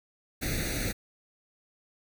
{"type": "noise with comb filter", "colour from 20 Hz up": "pink", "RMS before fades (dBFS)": -31, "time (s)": [0.41, 0.93], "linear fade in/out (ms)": 20, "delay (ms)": 0.48, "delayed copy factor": 0.95, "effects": []}